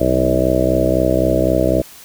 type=harmonic tone with a mistuned harmonic; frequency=63.9 Hz; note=C2; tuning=40 cents flat; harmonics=1 / 2 / 3 / 4 / 5 / 6 / 7 / 8 / 9 / 10; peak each=-22 / -23 / -25 / -24 / -19 / -24 / -25 / -23 / -19 / -19 dBFS; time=0-1.82 s; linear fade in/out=10 ms; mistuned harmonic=3; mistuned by=-17 cents; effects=white hiss -40 dBFS RMS until 2.04 s